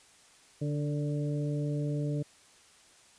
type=harmonic tone with a mistuned harmonic; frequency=146.4 Hz; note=D3; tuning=5 cents flat; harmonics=1 / 2 / 3 / 4; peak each=-30 / -36 / -40 / -42 dBFS; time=0.61-2.23 s; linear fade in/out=10 ms; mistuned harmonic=3; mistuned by=+22 cents; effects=white hiss -59 dBFS RMS until 3.18 s + resampled to 22050 Hz